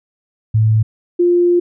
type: tone pair in turn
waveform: sine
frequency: 109.6 / 350.4 Hz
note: A2 / F4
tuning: -6 / +6 cents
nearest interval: octave + minor sixth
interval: 2012 cents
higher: second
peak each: -9 dBFS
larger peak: neither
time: 0.54-0.83 / 1.19-1.6 s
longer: second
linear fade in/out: 10 ms
effects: none